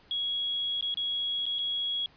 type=tone with dropouts; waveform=sine; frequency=3325 Hz; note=G#7; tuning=1 cent sharp; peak=-28 dBFS; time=0.11-2.06 s; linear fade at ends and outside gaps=1 ms; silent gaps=0.81-0.825 / 0.942-0.972 / 1.456-1.464 / 1.586-1.59 s; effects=pink hiss -59 dBFS RMS until 2.16 s + resampled to 11025 Hz